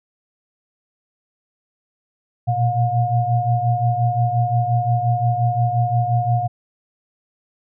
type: tone cluster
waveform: sine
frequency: 116.4 / 122.1 / 715 Hz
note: A#2 / B2 / F5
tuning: -2 / -19 / +41 cents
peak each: -20 dBFS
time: 2.47-6.48 s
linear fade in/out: 20 ms
effects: none